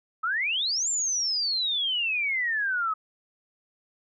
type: exponential two-way sweep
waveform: sine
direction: up then down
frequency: 1256 to 7459 to 1256 Hz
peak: -24 dBFS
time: 0.23-2.94 s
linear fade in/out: 10 ms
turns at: 0.89 s
effects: none